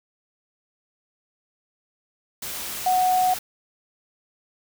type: tone in noise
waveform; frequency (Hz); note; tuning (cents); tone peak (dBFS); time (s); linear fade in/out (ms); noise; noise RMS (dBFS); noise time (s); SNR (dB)
sine; 737; F#5; -7; -17; 2.86-3.34; 5; white; -32; 2.42-3.39; +12
effects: none